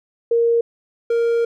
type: tone pair in turn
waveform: sine / triangle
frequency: 466.2 / 466.2 Hz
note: A#4 / A#4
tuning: 0 / 0 cents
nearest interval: unison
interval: 0 cents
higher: neither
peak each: -13 dBFS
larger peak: neither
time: 0.31-0.61 / 1.1-1.45 s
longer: second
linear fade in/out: 5 ms
effects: none